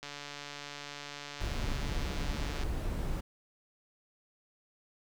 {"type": "click train", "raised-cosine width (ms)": 0.2, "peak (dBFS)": -25, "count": 376, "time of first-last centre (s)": [0.03, 2.634], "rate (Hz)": 144}
{"type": "noise", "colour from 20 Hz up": "brown", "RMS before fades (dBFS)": -34, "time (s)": [1.4, 3.21], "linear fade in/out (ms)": 10}
{"effects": []}